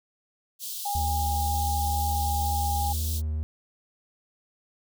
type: high-pass noise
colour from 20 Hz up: white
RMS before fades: -35 dBFS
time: 0.59-3.22 s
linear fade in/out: 50 ms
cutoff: 3200 Hz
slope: 48 dB/octave
type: tone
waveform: sine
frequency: 813 Hz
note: G#5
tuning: 37 cents flat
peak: -27 dBFS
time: 0.85-2.93 s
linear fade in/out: 10 ms
type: tone with vibrato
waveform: triangle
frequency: 77.78 Hz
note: D#2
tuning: in tune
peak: -24 dBFS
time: 0.95-3.43 s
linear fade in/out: 0 ms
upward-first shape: triangle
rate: 2 Hz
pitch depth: 19 cents each way
effects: none